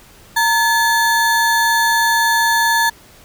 square ring-modulated tone, 1318.5 Hz, E6, in tune, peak -10 dBFS, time 0.36-2.9 s, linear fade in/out 10 ms, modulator 398 Hz, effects pink hiss -45 dBFS RMS until 3.24 s

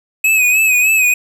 square tone with vibrato, 2543 Hz, D#7, 37 cents sharp, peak -10 dBFS, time 0.24-1.14 s, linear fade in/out 5 ms, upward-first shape sine, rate 3.3 Hz, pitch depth 58 cents each way, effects none

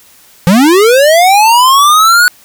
square linear sweep, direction up, 164.4 to 1480 Hz, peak -4 dBFS, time 0.47-2.28 s, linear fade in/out 0 ms, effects white hiss -42 dBFS RMS until 2.44 s

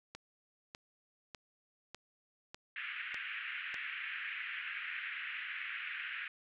click train, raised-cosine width 0.2 ms, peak -28 dBFS, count 7, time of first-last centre 0.15-3.743 s, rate 1.67 Hz
pink band-pass noise, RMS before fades -42 dBFS, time 2.76-6.28 s, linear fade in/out 2 ms, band 1500 to 2800 Hz, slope 48 dB/octave
effects none

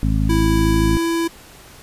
harmonic tone, 53.2 Hz, G#1, 42 cents sharp, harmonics 1 / 2 / 3 / 4 / 5, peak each -18 / -21 / -23 / -24 / -25 dBFS, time 0.03-0.97 s, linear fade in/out 0 ms
square tone with pitch glide, 329.6 to 333.2 Hz, E4 to E4, 0 to +19 cents, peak -18 dBFS, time 0.29-1.28 s, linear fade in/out 10 ms, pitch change +19 cents, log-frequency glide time 0.43-1.08 s
effects pink hiss -43 dBFS RMS until 1.82 s + resampled to 32000 Hz

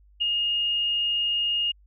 sine tone with ADSR envelope, 2847 Hz, F7, 33 cents sharp, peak -20 dBFS, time 0.2-1.72 s, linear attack 19 ms, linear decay 10 ms, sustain -2 dB, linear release 11 ms, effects added 50 Hz sine -53 dBFS peak until 1.86 s

